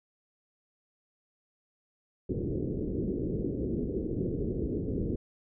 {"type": "low-pass noise", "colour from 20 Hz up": "white", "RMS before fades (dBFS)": -32, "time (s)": [2.29, 5.16], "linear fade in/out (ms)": 5, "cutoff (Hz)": 440, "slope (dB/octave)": 48, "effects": []}